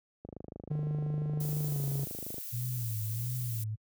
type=click train; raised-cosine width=2 ms; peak=-29 dBFS; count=56; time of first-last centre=0.25-2.382 s; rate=25.8 Hz
type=tone with pitch glide; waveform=triangle; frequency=150.2 to 139.33 Hz; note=D3 to C#3; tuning=+39 to +9 cents; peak=-28 dBFS; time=0.7-2.05 s; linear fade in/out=10 ms; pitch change=-130 cents; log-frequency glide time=1.63-1.85 s
type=noise; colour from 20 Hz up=violet; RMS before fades=-41 dBFS; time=1.4-3.64 s; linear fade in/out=5 ms
type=tone with vibrato; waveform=sine; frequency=116 Hz; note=A#2; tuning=8 cents flat; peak=-32 dBFS; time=2.52-3.76 s; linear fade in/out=20 ms; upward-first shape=sine; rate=1.5 Hz; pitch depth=130 cents each way
effects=high-pass 60 Hz 12 dB/octave